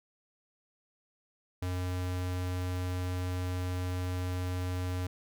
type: tone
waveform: square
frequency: 90.7 Hz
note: F#2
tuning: 34 cents flat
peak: -32 dBFS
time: 1.62-5.07 s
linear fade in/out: 5 ms
effects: none